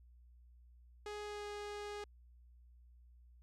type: tone with pitch glide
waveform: sawtooth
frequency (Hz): 416.8 to 413.2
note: G#4 to G#4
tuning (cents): +6 to -9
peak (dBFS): -39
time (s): 1.06-2.04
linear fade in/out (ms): 2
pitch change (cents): -15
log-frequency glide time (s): 1.24-1.45
effects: added 60 Hz sine -59 dBFS peak until 3.42 s + low-pass 7000 Hz 12 dB/octave